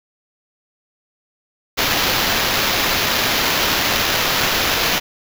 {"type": "noise with sample-and-hold", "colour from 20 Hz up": "violet", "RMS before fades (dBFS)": -18, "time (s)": [1.77, 5], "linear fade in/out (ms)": 20, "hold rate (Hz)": 8820, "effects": []}